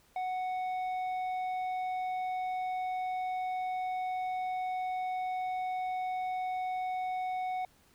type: tone with tanh clipping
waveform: triangle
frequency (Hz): 740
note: F#5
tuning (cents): 0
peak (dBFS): -33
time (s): 0.16-7.65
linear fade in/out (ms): 2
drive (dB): 11
effects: pink hiss -65 dBFS RMS until 7.94 s